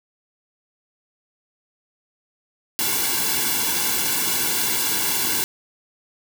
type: noise with comb filter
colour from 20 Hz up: white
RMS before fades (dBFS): -22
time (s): 2.79-5.44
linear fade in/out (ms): 0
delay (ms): 1.6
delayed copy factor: -1
effects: none

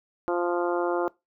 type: harmonic tone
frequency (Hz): 174.61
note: F3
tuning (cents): 0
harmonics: 2 / 3 / 4 / 5 / 6 / 7 / 8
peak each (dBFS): -26 / -30 / -32 / -34 / -36 / -37 / -38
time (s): 0.28-1.08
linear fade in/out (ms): 0
effects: noise-tail reverb RT60 0.2 s tail -21 dB re dry

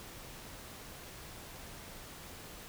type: silence
effects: pink hiss -49 dBFS RMS until 2.68 s

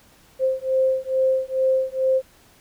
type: beating tone pair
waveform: sine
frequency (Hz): 523.3 / 525.6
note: C5 / C5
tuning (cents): 0 / +8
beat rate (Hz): 2.3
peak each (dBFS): -21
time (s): 0.39-2.22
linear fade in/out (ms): 50
effects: pink hiss -54 dBFS RMS until 2.6 s

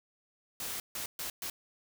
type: noise bursts at uneven times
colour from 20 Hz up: white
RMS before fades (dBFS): -38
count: 4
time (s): 0.6-0.8 / 0.95-1.06 / 1.19-1.3 / 1.42-1.5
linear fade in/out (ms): 2
effects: none

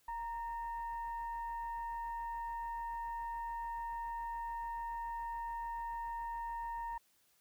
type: tone with frequency modulation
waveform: sine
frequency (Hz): 932.3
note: A#5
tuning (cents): 0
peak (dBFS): -38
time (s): 0.08-6.98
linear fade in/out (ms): 5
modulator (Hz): 893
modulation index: 0.4
effects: white hiss -72 dBFS RMS until 7.4 s

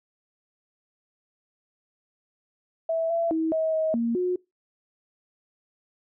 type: tone with pitch steps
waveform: sine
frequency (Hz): 655 / 671 / 321.5 / 639 / 634 / 232.8 / 361.9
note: E5 / E5 / E4 / D#5 / D#5 / A#3 / F#4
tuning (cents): -11 / +31 / -43 / +46 / +32 / -2 / -38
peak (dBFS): -22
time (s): 2.89-4.36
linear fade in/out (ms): 5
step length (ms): 210
effects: noise-tail reverb RT60 0.2 s tail -22 dB re dry

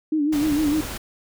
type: tone with vibrato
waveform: sine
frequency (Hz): 300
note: D4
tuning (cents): +37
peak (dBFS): -18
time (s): 0.12-0.81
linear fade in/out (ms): 5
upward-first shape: sine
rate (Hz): 6.6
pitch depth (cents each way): 81
type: noise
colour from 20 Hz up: pink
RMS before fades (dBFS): -32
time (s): 0.32-0.98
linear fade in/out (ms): 10
type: clicks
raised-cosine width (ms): 5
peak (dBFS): -25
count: 9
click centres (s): 0.417 / 0.468 / 0.525 / 0.558 / 0.674 / 0.721 / 0.774 / 0.807 / 0.851
effects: none

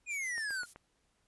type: exponential sweep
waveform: square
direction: down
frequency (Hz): 2489 to 1403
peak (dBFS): -35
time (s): 0.06-0.66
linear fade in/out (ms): 50
type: noise with tremolo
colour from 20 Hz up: violet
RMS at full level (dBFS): -47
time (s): 0.1-0.74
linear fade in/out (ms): 10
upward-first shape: triangle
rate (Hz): 7.2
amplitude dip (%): 75
type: click train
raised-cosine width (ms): 0.5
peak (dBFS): -34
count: 4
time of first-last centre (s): 0.38-0.76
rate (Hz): 7.89
effects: pink hiss -75 dBFS RMS until 1.27 s + resampled to 24000 Hz

